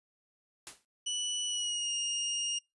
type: noise with exponential decay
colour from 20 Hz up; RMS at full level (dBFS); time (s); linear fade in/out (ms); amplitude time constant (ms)
white; -40; 0.67-0.85; 0; 38
type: tone with pitch glide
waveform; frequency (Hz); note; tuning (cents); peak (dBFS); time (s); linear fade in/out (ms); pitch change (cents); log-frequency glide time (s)
25% pulse; 2960 to 2841; F#7 to F7; 0 to +29; -28; 1.06-2.59; 10; -71; 1.46-1.92
effects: noise-tail reverb RT60 0.2 s tail -24 dB re dry + resampled to 24000 Hz